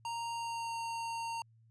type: tone with pitch glide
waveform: square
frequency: 930 to 920.4 Hz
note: A#5 to A#5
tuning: -4 to -22 cents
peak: -37 dBFS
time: 0.05-1.42 s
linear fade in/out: 2 ms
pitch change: -18 cents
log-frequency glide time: 0.34-0.75 s
effects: added 113 Hz sine -61 dBFS peak until 1.7 s + resampled to 22050 Hz